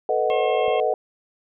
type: chord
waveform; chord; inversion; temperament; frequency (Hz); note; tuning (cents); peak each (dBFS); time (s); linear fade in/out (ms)
sine; B dominant seventh; third; equal; 440 / 493.9 / 622.3 / 740; A4 / B4 / D#5 / F#5; 0 / 0 / 0 / 0; -24; 0.09-0.94; 2
type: harmonic tone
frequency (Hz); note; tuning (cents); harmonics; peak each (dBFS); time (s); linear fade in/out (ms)
537; C5; +45; 1 / 2 / 4 / 5 / 6; -29 / -32 / -35 / -36 / -37; 0.3-0.8; 0
type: click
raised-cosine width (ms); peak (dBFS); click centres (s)
3; -29; 0.681
effects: none